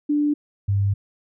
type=tone pair in turn; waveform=sine; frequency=294.3 / 99.78 Hz; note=D4 / G2; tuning=+4 / +31 cents; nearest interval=octave + perfect fifth; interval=1873 cents; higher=first; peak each=-17 dBFS; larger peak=neither; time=0.09-0.34 / 0.68-0.94 s; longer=second; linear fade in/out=10 ms; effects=none